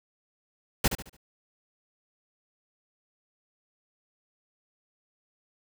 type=noise with echo; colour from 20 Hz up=pink; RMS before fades=-22 dBFS; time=0.84-0.88 s; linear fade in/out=5 ms; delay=72 ms; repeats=4; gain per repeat=-9 dB; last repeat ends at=1.168 s; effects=none